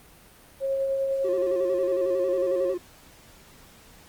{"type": "tone with tremolo", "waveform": "sine", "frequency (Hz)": 542, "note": "C#5", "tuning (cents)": -39, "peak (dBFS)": -22, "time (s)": [0.6, 2.75], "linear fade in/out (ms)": 50, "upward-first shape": "sine", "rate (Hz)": 10, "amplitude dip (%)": 25}
{"type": "tone with vibrato", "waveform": "triangle", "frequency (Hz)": 367.7, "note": "F#4", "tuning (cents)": -11, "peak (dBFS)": -25, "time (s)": [1.24, 2.78], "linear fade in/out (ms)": 10, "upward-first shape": "square", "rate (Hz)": 11, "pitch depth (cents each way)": 67}
{"effects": ["pink hiss -52 dBFS RMS until 4.08 s", "Opus 32 kbps"]}